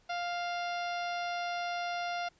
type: harmonic tone with a mistuned harmonic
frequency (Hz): 700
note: F5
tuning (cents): +4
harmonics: 1 / 2 / 3 / 4 / 5 / 6 / 7 / 8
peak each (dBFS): -34 / -40 / -44 / -46 / -48 / -50 / -51 / -52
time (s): 0.09-2.29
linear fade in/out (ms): 10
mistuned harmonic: 4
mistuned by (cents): -20
effects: pink hiss -67 dBFS RMS until 2.39 s + resampled to 16000 Hz